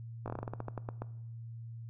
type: slowing click train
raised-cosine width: 1 ms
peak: -24 dBFS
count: 14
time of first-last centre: 0.26-1.02 s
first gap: 18 ms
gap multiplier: 1.18
effects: noise-tail reverb RT60 0.8 s tail -18 dB re dry + added 115 Hz sine -42 dBFS peak until 1.89 s